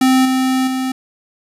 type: tone with level steps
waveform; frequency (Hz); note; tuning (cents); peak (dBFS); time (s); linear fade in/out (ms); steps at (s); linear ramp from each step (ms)
square; 260; C4; -11; -10 / -14 / -18; 0.01-0.92; 5; 0.25 / 0.67; 5
effects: resampled to 32000 Hz + 8-bit